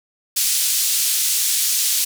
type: band-pass noise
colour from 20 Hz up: white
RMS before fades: -19 dBFS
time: 0.36-2.05 s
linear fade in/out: 10 ms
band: 3900 to 12000 Hz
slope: 12 dB/octave
effects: none